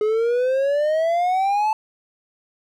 triangle exponential sweep, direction up, 420.1 to 880 Hz, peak -15 dBFS, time 0.01-1.73 s, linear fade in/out 2 ms, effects none

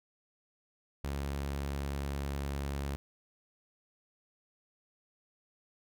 sawtooth tone, 69.9 Hz, C#2, 15 cents sharp, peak -30 dBFS, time 1.04-2.96 s, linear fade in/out 0 ms, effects none

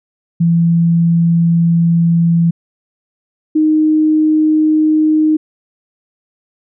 sine tone pair in turn, 168.3 / 309.9 Hz, E3 / D#4, +36 / -7 cents, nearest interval major seventh, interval 1057 cents, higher second, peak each -8 dBFS, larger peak neither, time 0.4-2.51 / 3.55-5.37 s, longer first, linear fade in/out 10 ms, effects none

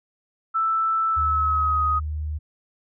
sine tone with pitch glide, 1322 to 1252.9 Hz, E6 to D#6, +5 to +12 cents, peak -19 dBFS, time 0.54-2 s, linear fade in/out 20 ms, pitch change -93 cents, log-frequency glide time 1.09-1.83 s
sine tone, 76.2 Hz, D#2, 36 cents flat, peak -25 dBFS, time 1.16-2.39 s, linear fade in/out 20 ms
effects none

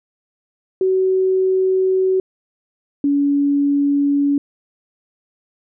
sine tone pair in turn, 376.5 / 284 Hz, F#4 / C#4, +30 / +42 cents, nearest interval perfect fourth, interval 488 cents, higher first, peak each -13 dBFS, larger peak neither, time 0.81-2.2 / 3.04-4.38 s, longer first, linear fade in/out 2 ms, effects none

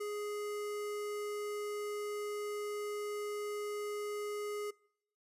square tone with notch filter, 415.5 Hz, G#4, 1 cent sharp, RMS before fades -39 dBFS, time 0-4.71 s, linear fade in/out 10 ms, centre 3600 Hz, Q 1.8, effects noise-tail reverb RT60 0.7 s tail -25 dB re dry + resampled to 32000 Hz

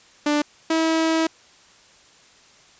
sawtooth tone pair in turn, 295.3 / 323.2 Hz, D4 / E4, +10 / -34 cents, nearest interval major second, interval 156 cents, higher second, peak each -14 dBFS, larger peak neither, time 0.26-0.42 / 0.7-1.27 s, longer second, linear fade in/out 5 ms, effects white hiss -52 dBFS RMS until 2.79 s + resampled to 16000 Hz

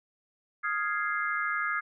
sine chord, F minor seventh, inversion third, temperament equal, 1244.5 / 1396.9 / 1661.2 / 2093 Hz, Eb6 / F6 / Ab6 / C7, 0 / 0 / 0 / 0 cents, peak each -32 / -34 / -32 / -35 dBFS, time 0.63-1.81 s, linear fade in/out 20 ms, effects none

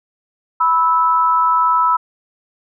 sine tone pair together, 987.8 / 1309.4 Hz, B5 / E6, 0 / -12 cents, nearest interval perfect fourth, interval 488 cents, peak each -14 dBFS, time 0.6-1.97 s, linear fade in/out 10 ms, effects none

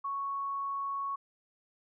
sine tone, 1108.7 Hz, C#6, in tune, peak -32 dBFS, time 0.04-1.16 s, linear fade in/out 10 ms, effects none

